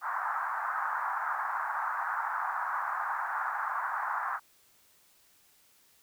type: band-pass noise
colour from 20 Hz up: pink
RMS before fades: -33 dBFS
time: 0.01-4.4 s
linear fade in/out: 50 ms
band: 830 to 1600 Hz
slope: 48 dB/octave
effects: white hiss -64 dBFS RMS until 6.02 s